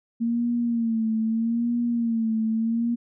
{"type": "tone with vibrato", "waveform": "sine", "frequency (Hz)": 229.6, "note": "A#3", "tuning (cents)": -26, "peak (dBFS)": -21, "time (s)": [0.2, 2.96], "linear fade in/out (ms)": 20, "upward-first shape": "sine", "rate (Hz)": 0.79, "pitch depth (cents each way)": 66, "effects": []}